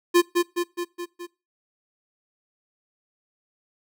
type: tone with echo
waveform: square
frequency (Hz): 349.2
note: F4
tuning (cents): 0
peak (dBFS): -14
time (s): 0.14-0.22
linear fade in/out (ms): 20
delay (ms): 210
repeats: 5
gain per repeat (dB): -4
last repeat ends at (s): 1.27
effects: noise-tail reverb RT60 0.3 s tail -23 dB re dry